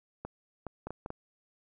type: clicks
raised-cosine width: 1 ms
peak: -24 dBFS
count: 6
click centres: 0.25 / 0.667 / 0.87 / 0.906 / 1.061 / 1.104 s
effects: none